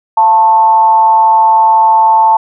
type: tone with frequency modulation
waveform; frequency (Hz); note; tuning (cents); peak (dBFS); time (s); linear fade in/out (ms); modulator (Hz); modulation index
sine; 886; A5; +12; -4; 0.17-2.37; 5; 198; 0.38
effects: none